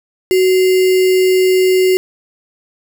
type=tone with sample-and-hold; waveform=sine; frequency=372.5 Hz; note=F#4; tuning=12 cents sharp; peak=-8 dBFS; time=0.31-1.97 s; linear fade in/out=0 ms; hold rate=2450 Hz; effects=none